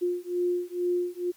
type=beating tone pair; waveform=sine; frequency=353.7 / 355.9 Hz; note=F4 / F4; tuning=+22 / +33 cents; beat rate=2.2 Hz; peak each=-28 dBFS; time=0.01-1.32 s; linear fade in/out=20 ms; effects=white hiss -58 dBFS RMS until 1.36 s + MP3 96 kbps